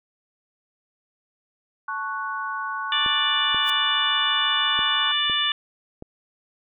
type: chord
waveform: sine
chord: F# minor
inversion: first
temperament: equal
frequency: 880 / 1108.7 / 1480 Hz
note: A5 / C#6 / F#6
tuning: 0 / 0 / 0 cents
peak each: -34 / -29 / -30 dBFS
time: 1.88-5.12 s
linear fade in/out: 5 ms
type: harmonic tone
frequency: 587.3 Hz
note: D5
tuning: in tune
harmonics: 2 / 3 / 4 / 5 / 6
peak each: -29 / -28 / -33 / -24 / -24 dBFS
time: 2.92-5.52 s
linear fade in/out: 2 ms
type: clicks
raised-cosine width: 2 ms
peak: -23 dBFS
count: 5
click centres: 3.062 / 3.546 / 4.791 / 5.298 / 6.024 s
type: noise with exponential growth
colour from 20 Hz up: white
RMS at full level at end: -34 dBFS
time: 3.61-3.7 s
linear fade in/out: 1 ms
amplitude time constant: 19 ms
effects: none